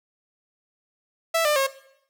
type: tone with pitch steps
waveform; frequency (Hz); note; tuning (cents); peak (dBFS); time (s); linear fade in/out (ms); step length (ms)
sawtooth; 659.3 / 597.6 / 541.7; E5 / D5 / C#5; 0 / +30 / -40; -15; 1.34-1.67; 10; 110
effects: noise-tail reverb RT60 0.7 s tail -17 dB re dry